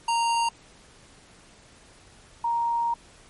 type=tone pair in turn; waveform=square / sine; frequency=929 / 935.5 Hz; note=A#5 / A#5; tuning=-6 / +6 cents; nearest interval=unison; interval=12 cents; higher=second; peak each=-22 dBFS; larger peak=neither; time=0.08-0.49 / 2.44-2.94 s; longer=second; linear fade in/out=5 ms; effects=pink hiss -53 dBFS RMS until 3.29 s + MP3 48 kbps